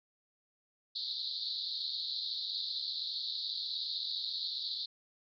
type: band-pass noise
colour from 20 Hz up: white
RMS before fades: -38 dBFS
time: 0.95-4.86 s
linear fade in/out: 10 ms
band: 3700 to 4500 Hz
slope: 96 dB/octave
effects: none